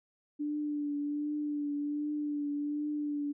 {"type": "tone with vibrato", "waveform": "sine", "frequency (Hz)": 293.7, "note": "D4", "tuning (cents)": 0, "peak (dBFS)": -31, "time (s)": [0.39, 3.33], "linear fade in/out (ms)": 20, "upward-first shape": "triangle", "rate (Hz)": 1.3, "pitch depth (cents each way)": 30, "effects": []}